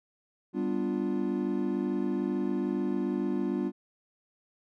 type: chord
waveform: triangle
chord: G dominant seventh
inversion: none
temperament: equal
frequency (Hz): 196 / 246.9 / 293.7 / 349.2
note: G3 / B3 / D4 / F4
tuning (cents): 0 / 0 / 0 / 0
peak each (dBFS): -31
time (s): 0.53-3.72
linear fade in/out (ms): 50
effects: none